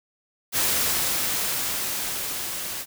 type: noise with level ramp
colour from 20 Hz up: white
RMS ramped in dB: -22 to -32 dBFS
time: 0.52-2.86 s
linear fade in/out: 50 ms
effects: none